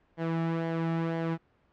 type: tone with flanger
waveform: sawtooth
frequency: 164.81 Hz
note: E3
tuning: in tune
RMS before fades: -30 dBFS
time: 0.17-1.38 s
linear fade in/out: 50 ms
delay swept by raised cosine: 0.77 to 1.97 ms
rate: 2 Hz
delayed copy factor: -0.5
effects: pink hiss -67 dBFS RMS until 1.72 s + low-pass 2000 Hz 12 dB/octave